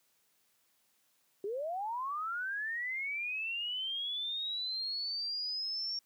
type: linear sweep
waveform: sine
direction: up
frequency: 380.5 to 5530 Hz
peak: -34 dBFS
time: 1.44-5.99 s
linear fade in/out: 2 ms
effects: white hiss -73 dBFS RMS until 6.05 s + high-pass 100 Hz 12 dB/octave